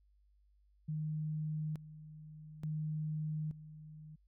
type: tone with tremolo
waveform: sine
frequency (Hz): 154.1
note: D#3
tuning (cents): -16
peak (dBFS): -35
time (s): 0.88-4.16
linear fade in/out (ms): 10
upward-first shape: square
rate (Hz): 0.57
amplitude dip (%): 80
effects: added 50 Hz sine -66 dBFS peak until 4.27 s

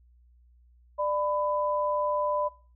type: tone pair together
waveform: sine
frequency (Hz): 594.1 / 1000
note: D5 / B5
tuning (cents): +20 / +21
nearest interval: major sixth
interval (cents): 901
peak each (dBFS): -27 / -29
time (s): 0.98-2.49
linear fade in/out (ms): 20
effects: noise-tail reverb RT60 0.4 s tail -19 dB re dry + added 60 Hz sine -56 dBFS peak until 2.75 s

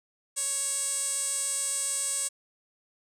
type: tone with band-pass filter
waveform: sawtooth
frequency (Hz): 554.4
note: C#5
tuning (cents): 0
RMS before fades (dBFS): -30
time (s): 0.36-2.29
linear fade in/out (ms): 20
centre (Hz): 8300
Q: 7.4
effects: none

